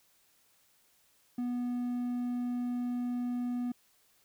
triangle tone, 244.7 Hz, B3, 16 cents flat, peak -29 dBFS, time 1.38-3.72 s, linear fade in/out 5 ms, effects white hiss -68 dBFS RMS until 4.24 s

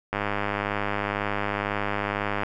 click train, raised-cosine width 0.5 ms, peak -11 dBFS, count 236, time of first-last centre 0.13-2.434 s, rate 102 Hz, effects none

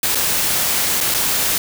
white noise with dropouts, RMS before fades -18 dBFS, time 0.03-1.58 s, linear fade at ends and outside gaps 2 ms, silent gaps 0.149-0.154 / 1.005-1.009 / 1.141-1.145 s, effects none

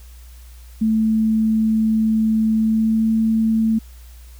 sine tone with pitch glide, 220 to 222.4 Hz, A3 to A3, 0 to +19 cents, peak -14 dBFS, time 0.81-3.79 s, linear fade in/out 10 ms, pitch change +19 cents, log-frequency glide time 2.54-3.1 s, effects added 60 Hz sine -38 dBFS peak until 4.39 s + white hiss -51 dBFS RMS until 4.39 s

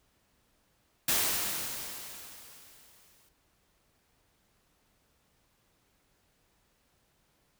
white noise with exponential decay, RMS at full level -26 dBFS, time 1.08-3.29 s, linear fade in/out 5 ms, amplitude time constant 480 ms, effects pink hiss -71 dBFS RMS until 7.59 s

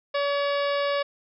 harmonic tone with a mistuned harmonic, 568 Hz, C#5, 42 cents sharp, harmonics 1 / 2 / 3 / 4 / 5 / 6 / 7 / 8 / 9, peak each -24 / -30 / -34 / -36 / -38 / -40 / -41 / -42 / -43 dBFS, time 0.14-1.03 s, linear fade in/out 10 ms, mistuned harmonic 7, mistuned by -78 cents, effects none

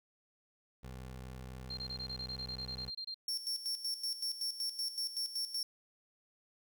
20% pulse tone, 63.9 Hz, C2, 40 cents flat, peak -40 dBFS, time 0.83-2.9 s, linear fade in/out 10 ms
sine tone bursts, 4186 Hz, C8, in tune, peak -39 dBFS, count 15, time 1.7-3.144 s, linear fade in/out 5 ms, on 72 ms, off 26 ms
40% pulse tone with tremolo, 5460 Hz, F8, 40 cents flat, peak -33 dBFS, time 3.28-5.63 s, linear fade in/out 2 ms, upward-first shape square, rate 5.3 Hz, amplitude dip 70%
effects 12-bit

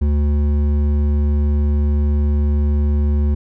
triangle tone with hard clipping, 73.2 Hz, D2, 5 cents flat, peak -15 dBFS, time 0.01-3.35 s, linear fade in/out 10 ms, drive 13 dB, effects none

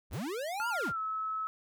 square linear two-way sweep, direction up then down, 32.44 to 991 to 32.44 Hz, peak -35 dBFS, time 0.1-0.93 s, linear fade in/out 50 ms, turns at 0.69 s
white noise with exponential decay, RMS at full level -48 dBFS, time 0.13-0.31 s, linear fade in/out 2 ms, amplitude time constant 38 ms
sine tone with pitch glide, 1396.9 to 1295.8 Hz, F6 to E6, 0 to -30 cents, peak -32 dBFS, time 0.6-1.47 s, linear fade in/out 0 ms, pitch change -130 cents, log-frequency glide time 0.91-0.98 s
effects none

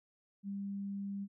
sine tone, 198.9 Hz, G3, 25 cents sharp, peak -37 dBFS, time 0.43-1.28 s, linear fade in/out 50 ms, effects none

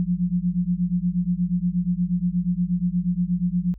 sine beating tone pair, 173.5 / 181.9 Hz, F3 / F#3, -11 / -29 cents, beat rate 8.4 Hz, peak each -23 dBFS, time 0-3.74 s, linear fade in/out 0 ms, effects added 50 Hz sine -39 dBFS peak until 3.78 s

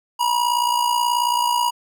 square tone with amplitude modulation, 963 Hz, B5, 44 cents flat, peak -15 dBFS, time 0.19-1.71 s, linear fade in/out 20 ms, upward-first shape sine, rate 58.5 Hz, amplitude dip 65%, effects none

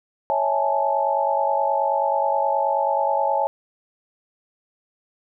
sine chord, A major seventh, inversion first, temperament equal with one note detuned, 554.4 / 653.2 / 830.6 / 880 Hz, C#5 / E5 / G#5 / A5, 0 / -16 / 0 / 0 cents, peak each -24 / -26 / -23 / -23 dBFS, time 0.3-3.47 s, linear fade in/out 0 ms, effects none

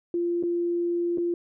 sine tone with dropouts, 345.6 Hz, F4, 18 cents flat, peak -23 dBFS, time 0.14-1.34 s, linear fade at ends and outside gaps 2 ms, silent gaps 0.427-0.435 / 1.175-1.182 s, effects none

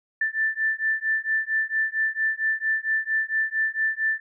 sine beating tone pair, 1766 / 1770.4 Hz, A6 / A6, +6 / +10 cents, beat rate 4.4 Hz, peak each -25 dBFS, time 0.21-4.2 s, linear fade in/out 5 ms, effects none

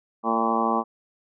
harmonic tone with a mistuned harmonic, 113.7 Hz, A#2, 43 cents flat, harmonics 2 / 3 / 4 / 5 / 6 / 7 / 8 / 9 / 10, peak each -27 / -31 / -31 / -32 / -32 / -27 / -31 / -28 / -27 dBFS, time 0.23-0.84 s, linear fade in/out 50 ms, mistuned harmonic 5, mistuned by +36 cents, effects none

